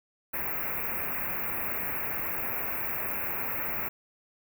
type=band-stop noise; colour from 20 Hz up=white; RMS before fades=-32 dBFS; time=0.33-3.89 s; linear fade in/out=10 ms; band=2600 to 13000 Hz; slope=96 dB/octave; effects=none